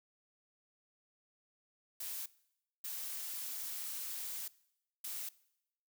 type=noise bursts at uneven times; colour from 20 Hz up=blue; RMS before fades=-42 dBFS; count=3; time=2-2.26 / 2.84-4.48 / 5.04-5.29 s; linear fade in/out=5 ms; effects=noise-tail reverb RT60 0.8 s tail -21 dB re dry